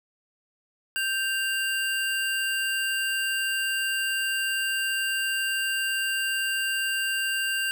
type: tone pair together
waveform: square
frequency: 1568.1 / 2794 Hz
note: G6 / F7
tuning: 0 / 0 cents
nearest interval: minor seventh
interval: 1000 cents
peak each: -28 / -29 dBFS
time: 0.96-7.71 s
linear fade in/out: 0 ms
effects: none